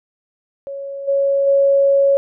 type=tone with level steps; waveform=sine; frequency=554.4 Hz; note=C#5; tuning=in tune; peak=-25 / -13 / -10 dBFS; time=0.67-2.17 s; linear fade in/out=0 ms; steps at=1.07 / 1.46 s; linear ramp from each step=20 ms; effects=none